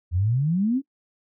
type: exponential sweep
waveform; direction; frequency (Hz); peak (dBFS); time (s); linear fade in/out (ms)
sine; up; 82.1 to 284.1; -19; 0.11-0.82; 50
effects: noise-tail reverb RT60 0.1 s tail -20 dB re dry